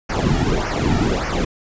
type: noise with flanger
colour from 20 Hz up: brown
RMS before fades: -19 dBFS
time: 0.09-1.45 s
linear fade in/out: 10 ms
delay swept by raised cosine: 0.26 to 1.96 ms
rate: 1.7 Hz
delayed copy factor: -0.8
effects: resampled to 16000 Hz